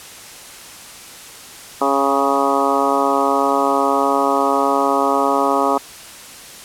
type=harmonic tone with a mistuned harmonic; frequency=138.59 Hz; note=C#3; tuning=in tune; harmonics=2 / 3 / 4 / 5 / 6 / 7 / 8 / 9; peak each=-22 / -22 / -22 / -22 / -22 / -22 / -22 / -22 dBFS; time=1.81-5.78 s; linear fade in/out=5 ms; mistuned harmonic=6; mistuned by=-17 cents; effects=white hiss -37 dBFS RMS until 6.64 s + low-pass 11000 Hz 12 dB/octave